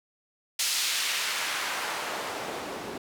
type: noise with band-pass filter sweep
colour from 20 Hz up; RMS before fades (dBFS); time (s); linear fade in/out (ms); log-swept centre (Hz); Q
white; -31; 0.59-2.98; 5; 4700 to 300; 0.8
effects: none